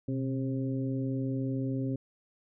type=harmonic tone with a mistuned harmonic; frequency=133.7 Hz; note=C3; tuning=38 cents sharp; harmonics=1 / 2 / 3 / 4; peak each=-32 / -32 / -41 / -43 dBFS; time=0.08-1.96 s; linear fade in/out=5 ms; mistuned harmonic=1; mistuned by=-79 cents; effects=none